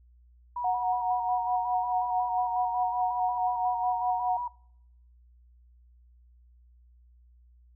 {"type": "tone with vibrato", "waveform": "sine", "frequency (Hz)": 954, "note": "A#5", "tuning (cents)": 40, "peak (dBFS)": -30, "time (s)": [0.56, 4.48], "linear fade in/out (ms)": 5, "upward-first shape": "square", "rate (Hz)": 5.5, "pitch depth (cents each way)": 34}
{"type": "tone with tremolo", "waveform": "sine", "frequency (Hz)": 734, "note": "F#5", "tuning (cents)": -14, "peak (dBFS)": -23, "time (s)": [0.64, 4.37], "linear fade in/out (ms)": 5, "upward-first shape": "triangle", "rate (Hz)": 4.7, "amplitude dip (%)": 70}
{"effects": ["noise-tail reverb RT60 0.8 s tail -26 dB re dry", "added 60 Hz sine -55 dBFS peak until 7.75 s"]}